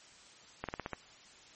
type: slowing click train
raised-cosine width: 0.5 ms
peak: -21 dBFS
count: 6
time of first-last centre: 0.64-0.933 s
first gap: 47 ms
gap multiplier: 1.11
effects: white hiss -57 dBFS RMS until 1.55 s + MP3 32 kbps